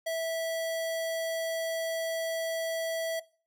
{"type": "tone", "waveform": "square", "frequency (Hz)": 655, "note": "E5", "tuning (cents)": -11, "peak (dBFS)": -30, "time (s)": [0.06, 3.2], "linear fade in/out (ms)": 10, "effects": ["noise-tail reverb RT60 0.4 s tail -20 dB re dry"]}